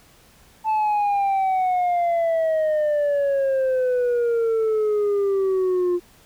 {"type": "exponential sweep", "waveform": "sine", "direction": "down", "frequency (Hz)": [880, 350], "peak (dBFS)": -15, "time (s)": [0.64, 6], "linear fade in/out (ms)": 50, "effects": ["tanh soft clip ceiling -17 dBFS", "pink hiss -53 dBFS RMS until 6.25 s"]}